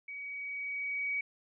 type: tone with level ramp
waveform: sine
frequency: 2263 Hz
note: C#7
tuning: 35 cents sharp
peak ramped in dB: -40 to -30 dBFS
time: 0.08-1.21 s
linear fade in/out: 5 ms
effects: none